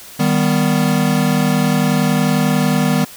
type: chord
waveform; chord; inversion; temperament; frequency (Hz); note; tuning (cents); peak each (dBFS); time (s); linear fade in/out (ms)
square; Eb augmented; none; equal; 155.56 / 196 / 246.9; Eb3 / G3 / B3; 0 / 0 / 0; -18; 0.19-3.05; 10
effects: white hiss -37 dBFS RMS until 3.16 s